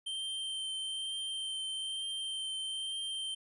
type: tone with vibrato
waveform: square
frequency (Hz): 3129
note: G7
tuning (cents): -4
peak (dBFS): -36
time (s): 0.06-3.35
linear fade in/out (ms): 10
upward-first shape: triangle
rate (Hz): 1.1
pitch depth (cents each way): 14
effects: resampled to 24000 Hz

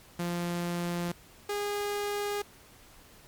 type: tone pair in turn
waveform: sawtooth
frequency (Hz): 173.6 / 409.9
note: F3 / G#4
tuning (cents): -10 / -23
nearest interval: octave + minor third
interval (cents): 1487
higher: second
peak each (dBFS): -26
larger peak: neither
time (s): 0.19-1.12 / 1.49-2.42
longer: neither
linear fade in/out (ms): 5
effects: pink hiss -55 dBFS RMS until 3.27 s + MP3 96 kbps

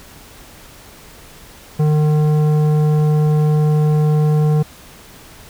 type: tone with tanh clipping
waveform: sine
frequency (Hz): 151.8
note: D#3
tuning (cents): -42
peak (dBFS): -13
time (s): 1.79-4.63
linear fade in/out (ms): 10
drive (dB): 12
effects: pink hiss -41 dBFS RMS until 5.49 s

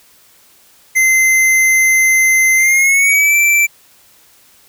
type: tone with pitch glide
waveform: square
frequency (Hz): 2070 to 2337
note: C7 to D7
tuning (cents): -19 to -9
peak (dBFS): -9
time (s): 0.95-3.67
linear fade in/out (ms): 20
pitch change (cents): +210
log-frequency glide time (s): 2.56-3.36
effects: white hiss -48 dBFS RMS until 4.68 s

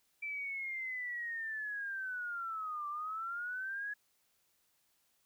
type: linear two-way sweep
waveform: sine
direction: down then up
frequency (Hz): 2337 to 1168 to 1687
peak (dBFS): -37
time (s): 0.22-3.94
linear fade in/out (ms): 10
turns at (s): 2.88
effects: white hiss -75 dBFS RMS until 5.25 s

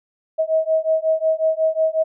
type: beating tone pair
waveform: sine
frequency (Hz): 635 / 640.5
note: D#5 / E5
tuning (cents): +35 / -50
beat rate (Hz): 5.5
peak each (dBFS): -19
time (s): 0.38-2.04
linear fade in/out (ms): 20
effects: none

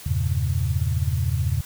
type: chord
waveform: sine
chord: E diminished seventh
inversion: none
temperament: equal with one note detuned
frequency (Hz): 82.41 / 98 / 116.54 / 136.21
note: E2 / G2 / Bb2 / Db3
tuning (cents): 0 / 0 / 0 / -30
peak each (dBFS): -24 / -26 / -27 / -26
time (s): 0.06-1.61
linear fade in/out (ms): 5
effects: white hiss -42 dBFS RMS until 1.65 s

